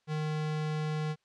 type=tone; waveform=square; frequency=153.8 Hz; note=D#3; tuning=20 cents flat; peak=-31 dBFS; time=0.07-1.16 s; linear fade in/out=50 ms; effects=white hiss -75 dBFS RMS until 1.24 s + low-pass 5000 Hz 12 dB/octave